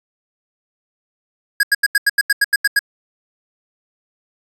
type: tone bursts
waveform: square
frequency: 1648 Hz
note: G#6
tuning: 14 cents flat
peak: -11 dBFS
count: 11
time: 1.6-2.792 s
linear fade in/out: 5 ms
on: 32 ms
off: 84 ms
effects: resampled to 32000 Hz